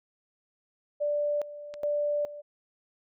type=tone with tremolo; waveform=sine; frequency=587.3 Hz; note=D5; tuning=in tune; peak=-25 dBFS; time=1-2.42 s; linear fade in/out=20 ms; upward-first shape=square; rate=1.2 Hz; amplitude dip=80%
type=click; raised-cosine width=0.2 ms; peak=-27 dBFS; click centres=1.74 s
effects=none